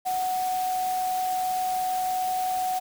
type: tone in noise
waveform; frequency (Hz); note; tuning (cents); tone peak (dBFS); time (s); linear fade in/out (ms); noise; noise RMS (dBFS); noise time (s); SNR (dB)
sine; 741; F#5; +2; -24; 0.05-2.8; 20; white; -38; 0.05-2.8; +11
effects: none